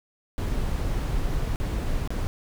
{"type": "noise with dropouts", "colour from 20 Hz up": "brown", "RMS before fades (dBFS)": -26, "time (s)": [0.38, 2.27], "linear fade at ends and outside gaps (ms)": 0, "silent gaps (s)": [[1.559, 1.6], [2.075, 2.105]], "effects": []}